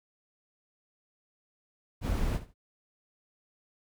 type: noise with echo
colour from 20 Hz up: brown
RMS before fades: -29 dBFS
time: 2.01-2.4 s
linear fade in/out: 50 ms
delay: 71 ms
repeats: 2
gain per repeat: -14 dB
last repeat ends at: 2.542 s
effects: none